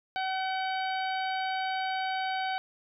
harmonic tone, 758 Hz, F#5, 42 cents sharp, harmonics 1 / 2 / 3 / 4 / 5 / 6, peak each -30 / -36 / -40 / -42 / -44 / -46 dBFS, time 0.16-2.58 s, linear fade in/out 0 ms, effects none

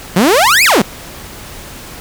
sawtooth exponential two-way sweep, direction up then down, 164.81 to 2642 to 164.81 Hz, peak -3 dBFS, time 0.16-0.82 s, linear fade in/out 5 ms, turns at 0.64 s, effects pink hiss -31 dBFS RMS until 2 s

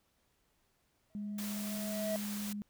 triangle tone with exponential growth, 644 Hz, E5, 41 cents flat, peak -30 dBFS, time 1.1-2.16 s, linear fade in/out 0 ms, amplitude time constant 230 ms
sine tone, 206.2 Hz, G#3, 12 cents flat, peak -37 dBFS, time 1.15-2.62 s, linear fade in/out 0 ms
white noise, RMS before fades -44 dBFS, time 1.38-2.53 s, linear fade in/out 5 ms
effects pink hiss -75 dBFS RMS until 2.69 s

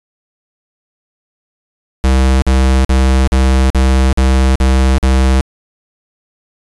square tone bursts, 65.41 Hz, C2, in tune, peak -8 dBFS, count 8, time 2.04-5.409 s, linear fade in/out 0 ms, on 380 ms, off 47 ms, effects resampled to 24000 Hz

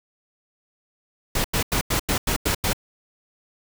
pink noise bursts, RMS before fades -22 dBFS, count 8, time 1.35-2.732 s, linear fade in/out 5 ms, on 94 ms, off 90 ms, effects none

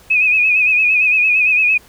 sine tone with vibrato, 2514 Hz, D#7, 17 cents sharp, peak -10 dBFS, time 0.1-1.78 s, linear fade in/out 10 ms, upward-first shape sine, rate 8.8 Hz, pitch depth 60 cents each way, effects pink hiss -46 dBFS RMS until 1.88 s

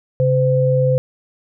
sine tone pair together, 135.4 / 511.2 Hz, C#3 / C5, -40 / -40 cents, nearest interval octave + major seventh, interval 2300 cents, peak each -15 dBFS, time 0.2-0.98 s, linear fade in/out 0 ms, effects none

